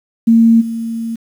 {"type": "tone with level steps", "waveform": "sine", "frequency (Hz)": 228.4, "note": "A#3", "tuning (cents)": -35, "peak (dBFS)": [-5, -18], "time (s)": [0.27, 1.16], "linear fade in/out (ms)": 10, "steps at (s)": 0.6, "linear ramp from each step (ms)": 20, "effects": ["7-bit"]}